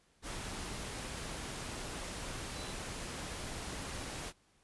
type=tone in noise; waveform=sine; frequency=4000 Hz; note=B7; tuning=21 cents sharp; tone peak=-51 dBFS; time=2.52-2.76 s; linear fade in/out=50 ms; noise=pink; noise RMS=-42 dBFS; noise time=0.22-4.33 s; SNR=-12 dB; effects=pink hiss -70 dBFS RMS until 4.63 s + resampled to 24000 Hz